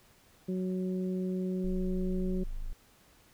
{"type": "harmonic tone", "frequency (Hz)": 185, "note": "F#3", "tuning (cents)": 0, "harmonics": [1, 2, 3], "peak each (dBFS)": [-31, -36, -47], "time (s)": [0.48, 2.44], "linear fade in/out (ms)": 10}
{"type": "tone", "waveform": "triangle", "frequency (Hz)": 26.19, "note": "G#0", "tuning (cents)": 16, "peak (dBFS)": -31, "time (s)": [1.64, 2.73], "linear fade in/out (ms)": 0}
{"effects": ["pink hiss -62 dBFS RMS until 3.33 s"]}